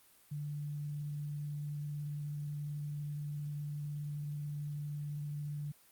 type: tone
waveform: sine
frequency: 147 Hz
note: D3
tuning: 2 cents sharp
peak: -37 dBFS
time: 0.31-5.72 s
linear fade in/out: 10 ms
effects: white hiss -64 dBFS RMS until 5.91 s + Opus 32 kbps